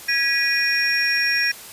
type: tone cluster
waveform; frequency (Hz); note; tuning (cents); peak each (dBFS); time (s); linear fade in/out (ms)
sine; 1657 / 1938 / 2452 / 5550; G#6 / B6 / D#7 / F8; -4 / -33 / -26 / -12; -23; 0.08-1.52; 10
effects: white hiss -39 dBFS RMS until 1.72 s + resampled to 32000 Hz